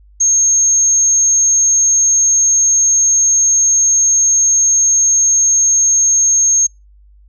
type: tone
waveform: sine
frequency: 6460 Hz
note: G#8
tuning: 49 cents flat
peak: -9 dBFS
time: 0.2-6.67 s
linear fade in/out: 10 ms
effects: noise-tail reverb RT60 0.2 s tail -25 dB re dry + added 50 Hz sine -42 dBFS peak until 7.28 s